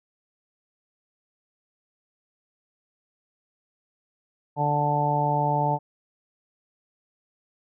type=harmonic tone; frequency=146.83 Hz; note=D3; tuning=in tune; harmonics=1 / 2 / 3 / 4 / 5 / 6; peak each=-26 / -34 / -34 / -30 / -28 / -24 dBFS; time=4.56-5.79 s; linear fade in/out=50 ms; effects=none